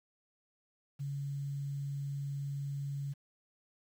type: tone with quantisation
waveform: sine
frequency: 140.5 Hz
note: C#3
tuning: 24 cents sharp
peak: -35 dBFS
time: 0.99-3.14 s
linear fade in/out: 20 ms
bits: 10
effects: none